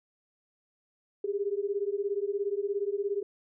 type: beating tone pair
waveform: sine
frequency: 394.9 / 411.9 Hz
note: G4 / G#4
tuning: +13 / -14 cents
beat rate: 17 Hz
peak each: -31 dBFS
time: 1.24-3.23 s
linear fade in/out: 5 ms
effects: none